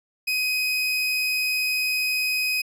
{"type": "tone", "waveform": "30% pulse", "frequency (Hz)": 2513, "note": "D#7", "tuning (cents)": 17, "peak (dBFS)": -19, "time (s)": [0.27, 2.62], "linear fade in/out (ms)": 10, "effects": ["resampled to 32000 Hz"]}